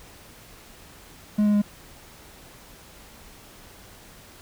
triangle tone with pitch steps, 209.6 / 207.8 / 206 Hz, G#3 / G#3 / G#3, +16 / +1 / -14 cents, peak -15 dBFS, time 1.38-1.62 s, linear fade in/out 10 ms, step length 80 ms, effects pink hiss -48 dBFS RMS until 4.41 s

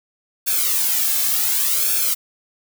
blue noise with flanger, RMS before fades -19 dBFS, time 0.46-2.15 s, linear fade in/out 20 ms, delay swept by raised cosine 1 to 2.1 ms, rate 0.68 Hz, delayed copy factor -1, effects none

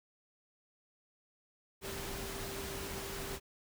sine tone in noise, 392 Hz, G4, in tune, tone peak -46 dBFS, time 1.81-3.4 s, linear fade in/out 50 ms, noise pink, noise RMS -42 dBFS, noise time 1.81-3.4 s, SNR -7 dB, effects none

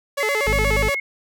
sawtooth tone with vibrato, 493.6 Hz, B4, 1 cent flat, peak -17 dBFS, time 0.17-0.95 s, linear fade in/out 10 ms, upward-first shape square, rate 8.4 Hz, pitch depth 230 cents each way
sine tone with pitch glide, 2063 to 2168 Hz, C7 to C#7, -25 to -39 cents, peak -22 dBFS, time 0.2-1 s, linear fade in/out 5 ms, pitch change +86 cents, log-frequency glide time 0.34-0.54 s
harmonic tone, 50.9 Hz, G#1, 34 cents flat, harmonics 1 / 2 / 3 / 4 / 5, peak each -21 / -27 / -31 / -33 / -35 dBFS, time 0.46-0.9 s, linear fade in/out 20 ms
effects none

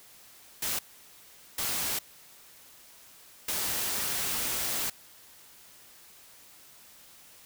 white noise bursts at uneven times, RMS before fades -31 dBFS, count 3, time 0.62-0.79 / 1.58-1.99 / 3.48-4.9 s, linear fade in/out 5 ms, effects white hiss -54 dBFS RMS until 7.45 s

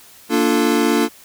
square chord, Bb major seventh, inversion none, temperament equal, 233.1 / 293.7 / 349.2 / 440 Hz, Bb3 / D4 / F4 / A4, 0 / 0 / 0 / 0 cents, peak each -20 / -19 / -21 / -22 dBFS, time 0.29-1.09 s, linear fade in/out 50 ms, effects white hiss -45 dBFS RMS until 1.24 s

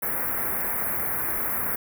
white band-stop noise, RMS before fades -27 dBFS, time 0.02-1.76 s, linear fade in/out 10 ms, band 2100 to 11000 Hz, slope 48 dB/octave, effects none

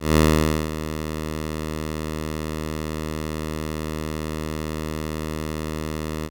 10% pulse tone with ADSR envelope, 77.78 Hz, D#2, in tune, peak -5 dBFS, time 0-6.3 s, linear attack 170 ms, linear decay 520 ms, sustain -13 dB, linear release 49 ms, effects none

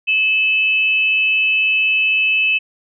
sine tone pair together, 2598 / 3017 Hz, E7 / F#7, -26 / +33 cents, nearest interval minor third, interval 259 cents, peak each -13 / -23 dBFS, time 0.07-2.59 s, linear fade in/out 20 ms, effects none

